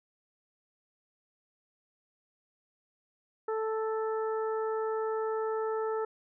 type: harmonic tone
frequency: 440 Hz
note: A4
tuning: in tune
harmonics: 1 / 2 / 3 / 4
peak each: -30 / -38 / -39 / -49 dBFS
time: 3.48-6.05 s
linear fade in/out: 5 ms
effects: none